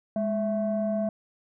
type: tone pair together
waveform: sine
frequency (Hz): 207.9 / 660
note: G#3 / E5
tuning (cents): +2 / +2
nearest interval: octave + minor sixth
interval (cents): 2000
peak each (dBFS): -26 / -26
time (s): 0.16-1.09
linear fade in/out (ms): 2
effects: tanh soft clip ceiling -19 dBFS